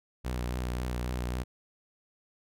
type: tone with vibrato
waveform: sawtooth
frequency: 61.5 Hz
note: B1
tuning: 7 cents flat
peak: -27 dBFS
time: 0.24-1.44 s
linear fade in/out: 20 ms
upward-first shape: sine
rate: 3.7 Hz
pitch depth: 30 cents each way
effects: none